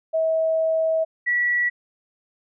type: tone pair in turn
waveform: sine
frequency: 644 / 1941.6 Hz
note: E5 / B6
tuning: -41 / -30 cents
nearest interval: octave + perfect fifth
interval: 1911 cents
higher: second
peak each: -18 dBFS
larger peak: neither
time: 0.13-1.05 / 1.26-1.7 s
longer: first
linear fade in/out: 20 ms
effects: none